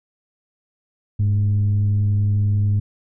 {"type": "tone with frequency modulation", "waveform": "sine", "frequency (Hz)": 101.8, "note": "G#2", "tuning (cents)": -34, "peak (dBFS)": -14, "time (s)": [1.19, 2.8], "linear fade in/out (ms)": 10, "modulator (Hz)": 113, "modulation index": 0.3, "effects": ["tanh soft clip ceiling -11 dBFS"]}